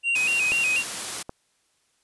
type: tone with vibrato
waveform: triangle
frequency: 2637 Hz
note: E7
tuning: in tune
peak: -19 dBFS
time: 0.03-0.84 s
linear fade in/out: 50 ms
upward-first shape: square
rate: 4.1 Hz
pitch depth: 80 cents each way
type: high-pass noise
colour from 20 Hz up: white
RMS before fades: -31 dBFS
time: 0.15-1.23 s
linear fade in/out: 10 ms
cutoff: 110 Hz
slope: 12 dB/octave
type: clicks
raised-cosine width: 1 ms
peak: -19 dBFS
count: 2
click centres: 0.52 / 1.294 s
effects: white hiss -68 dBFS RMS until 2.03 s + resampled to 24000 Hz